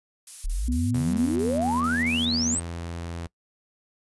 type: noise bursts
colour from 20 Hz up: violet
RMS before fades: -36 dBFS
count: 9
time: 0.27-2.252 s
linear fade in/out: 2 ms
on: 190 ms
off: 34 ms
type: exponential sweep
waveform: sine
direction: up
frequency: 32.7 to 8620 Hz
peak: -24 dBFS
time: 0.44-2.6 s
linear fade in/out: 10 ms
type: tone with pitch glide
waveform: sine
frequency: 246.9 to 238.6 Hz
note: B3 to A#3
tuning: 0 to +41 cents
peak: -25 dBFS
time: 0.68-2.55 s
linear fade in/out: 5 ms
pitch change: -59 cents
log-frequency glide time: 1.27-2.31 s
type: tone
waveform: sawtooth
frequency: 84.8 Hz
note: E2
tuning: 50 cents sharp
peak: -28 dBFS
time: 0.94-3.27 s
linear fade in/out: 5 ms
effects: noise-tail reverb RT60 0.1 s tail -23 dB re dry + resampled to 24000 Hz